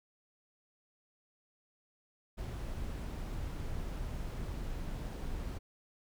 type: noise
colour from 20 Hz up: brown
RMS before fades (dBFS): -39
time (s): 2.37-5.59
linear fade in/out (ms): 20
effects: none